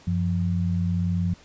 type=tone pair together; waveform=sine; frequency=93.43 / 174.5 Hz; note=F#2 / F3; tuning=+17 / -1 cents; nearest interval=major seventh; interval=1082 cents; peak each=-24 dBFS; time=0.07-1.34 s; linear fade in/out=5 ms; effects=pink hiss -52 dBFS RMS until 1.44 s + resampled to 16000 Hz